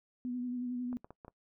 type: tone with vibrato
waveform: sine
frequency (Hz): 247.1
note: B3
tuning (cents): +1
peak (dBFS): -34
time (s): 0.25-0.97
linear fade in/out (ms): 0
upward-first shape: sine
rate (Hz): 11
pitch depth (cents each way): 28
type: clicks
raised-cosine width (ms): 1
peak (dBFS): -34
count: 5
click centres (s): 0.929 / 1.045 / 1.106 / 1.248 / 1.281
effects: noise-tail reverb RT60 0.1 s tail -21 dB re dry